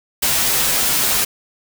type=noise with comb filter; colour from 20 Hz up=white; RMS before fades=-17 dBFS; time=0.22-1.25 s; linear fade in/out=10 ms; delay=11 ms; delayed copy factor=-0.8; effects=none